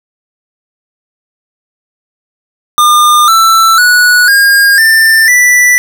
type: tone with pitch steps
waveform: square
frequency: 1207 / 1331.5 / 1468.9 / 1620.5 / 1787.7 / 1972.1 Hz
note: D6 / E6 / F#6 / G#6 / A6 / B6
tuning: +47 / +17 / -13 / -43 / +27 / -3 cents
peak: -4 dBFS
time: 2.78-5.78 s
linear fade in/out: 0 ms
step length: 500 ms
effects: none